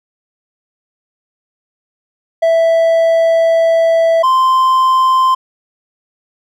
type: tone pair in turn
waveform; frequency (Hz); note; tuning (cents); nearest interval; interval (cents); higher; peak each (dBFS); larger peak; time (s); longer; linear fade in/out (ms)
triangle; 659.3 / 1041.1; E5 / C6; 0 / -9; minor sixth; 791; second; -6; neither; 2.42-4.23 / 4.23-5.35; first; 10
effects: none